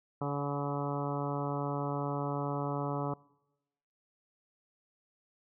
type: harmonic tone with a mistuned harmonic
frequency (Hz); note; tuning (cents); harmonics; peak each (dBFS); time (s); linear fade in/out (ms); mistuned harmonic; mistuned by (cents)
142.6; C#3; +49; 1 / 2 / 3 / 4 / 5 / 6 / 7 / 8 / 9; -35 / -38 / -40 / -41 / -42 / -43 / -43 / -44 / -45; 0.21-3.14; 5; 5; +17
effects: noise-tail reverb RT60 1.0 s tail -25 dB re dry